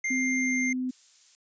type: tone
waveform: square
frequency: 2100 Hz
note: C7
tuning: 6 cents sharp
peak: -27 dBFS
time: 0.04-0.73 s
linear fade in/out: 5 ms
type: tone with pitch glide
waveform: sine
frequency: 258.1 to 254.8 Hz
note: C4 to C4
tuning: -23 to -46 cents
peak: -27 dBFS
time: 0.1-0.91 s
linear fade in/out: 10 ms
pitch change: -23 cents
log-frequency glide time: 0.38-0.56 s
type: noise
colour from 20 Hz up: violet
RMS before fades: -47 dBFS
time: 0.89-1.35 s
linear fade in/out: 0 ms
effects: resampled to 16000 Hz